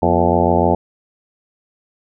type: harmonic tone with a mistuned harmonic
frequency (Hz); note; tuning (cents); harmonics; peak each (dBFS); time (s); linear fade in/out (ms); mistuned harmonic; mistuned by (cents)
86.7; F2; -12; 1 / 2 / 3 / 4 / 5 / 6 / 7 / 8 / 9 / 10; -21 / -21 / -21 / -21 / -21 / -21 / -21 / -21 / -21 / -21; 0.02-0.75; 5; 3; -110
effects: none